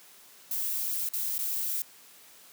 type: noise with dropouts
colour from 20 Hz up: violet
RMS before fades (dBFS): -31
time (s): 0.51-1.82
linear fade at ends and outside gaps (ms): 1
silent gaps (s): 1.088-1.136 / 1.381-1.39
effects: white hiss -54 dBFS RMS until 2.52 s + high-pass 150 Hz 12 dB/octave